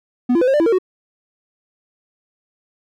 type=tone with pitch steps; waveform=triangle; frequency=246.9 / 339.9 / 503 / 537 / 593 / 331.9 / 460 / 371 Hz; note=B3 / F4 / B4 / C5 / D5 / E4 / A#4 / F#4; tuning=0 / -47 / +32 / +45 / +17 / +12 / -23 / +5 cents; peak=-10 dBFS; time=0.29-0.786 s; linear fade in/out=10 ms; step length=62 ms; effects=none